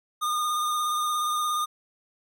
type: tone with vibrato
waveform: square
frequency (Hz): 1219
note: D#6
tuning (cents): -36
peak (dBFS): -25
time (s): 0.21-1.66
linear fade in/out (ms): 20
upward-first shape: sine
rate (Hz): 17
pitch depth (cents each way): 20
effects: none